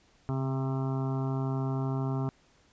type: harmonic tone with a mistuned harmonic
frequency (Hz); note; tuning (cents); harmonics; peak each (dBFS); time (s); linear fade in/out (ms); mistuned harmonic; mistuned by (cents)
133; C3; +29; 1 / 2 / 3 / 5 / 6 / 7 / 8 / 9 / 10; -29 / -35 / -39 / -43 / -45 / -46 / -47 / -48 / -49; 0.29-2.29; 0; 1; +23
effects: pink hiss -64 dBFS RMS until 2.72 s + resampled to 16000 Hz